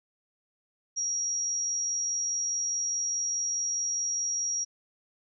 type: tone with amplitude modulation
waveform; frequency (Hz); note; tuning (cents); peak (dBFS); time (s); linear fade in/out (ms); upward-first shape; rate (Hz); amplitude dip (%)
sine; 5680; F8; +28; -26; 0.96-4.65; 20; sine; 84.8; 25
effects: none